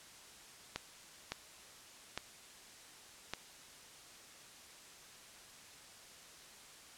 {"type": "clicks", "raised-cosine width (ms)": 0.2, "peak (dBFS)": -20, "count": 4, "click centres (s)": [0.76, 1.32, 2.176, 3.336], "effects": ["white hiss -56 dBFS RMS until 6.97 s", "low-pass 9000 Hz 12 dB/octave"]}